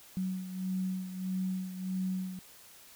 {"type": "beating tone pair", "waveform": "sine", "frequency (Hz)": [186.3, 187.9], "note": ["F#3", "F#3"], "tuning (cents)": [12, 27], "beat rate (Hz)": 1.6, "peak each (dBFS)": [-33, -39], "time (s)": [0.17, 2.39], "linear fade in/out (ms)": 0, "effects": ["white hiss -55 dBFS RMS until 2.95 s"]}